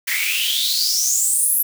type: noise with high-pass filter sweep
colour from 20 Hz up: white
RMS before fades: -19 dBFS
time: 0.07-1.63 s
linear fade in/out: 10 ms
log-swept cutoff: 1900 to 12000 Hz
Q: 8.7
effects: none